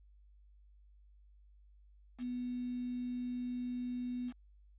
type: tone with quantisation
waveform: sine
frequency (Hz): 246.9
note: B3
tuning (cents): 0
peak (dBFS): -36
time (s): 2.18-4.33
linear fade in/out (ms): 50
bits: 9
effects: added 50 Hz sine -59 dBFS peak until 4.78 s + resampled to 8000 Hz